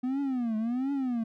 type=tone with vibrato; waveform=triangle; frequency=246.9 Hz; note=B3; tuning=in tune; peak=-25 dBFS; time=0.03-1.24 s; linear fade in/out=10 ms; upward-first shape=triangle; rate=1.4 Hz; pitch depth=250 cents each way; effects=none